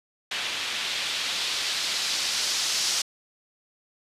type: noise with low-pass filter sweep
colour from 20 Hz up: blue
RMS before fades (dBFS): -28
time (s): 0.31-3.02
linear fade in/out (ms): 5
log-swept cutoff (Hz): 3000 to 5400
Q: 1.5
effects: resampled to 32000 Hz